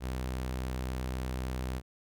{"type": "tone", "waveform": "sawtooth", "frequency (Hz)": 63.7, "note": "C2", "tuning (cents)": -46, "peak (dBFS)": -29, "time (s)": [0, 1.82], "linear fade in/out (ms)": 50, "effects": []}